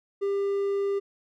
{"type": "tone", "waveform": "triangle", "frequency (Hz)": 398.3, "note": "G4", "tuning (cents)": 28, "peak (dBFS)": -22, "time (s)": [0.21, 1], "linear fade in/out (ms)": 20, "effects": []}